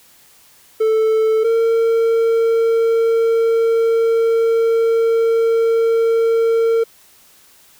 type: tone pair in turn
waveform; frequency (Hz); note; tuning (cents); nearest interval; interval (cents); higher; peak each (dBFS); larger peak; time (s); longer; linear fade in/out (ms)
triangle; 440 / 456.3; A4 / A#4; 0 / -37; minor second; 63; second; -10; neither; 0.8-1.44 / 1.44-6.84; second; 10
effects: white hiss -49 dBFS RMS until 7.79 s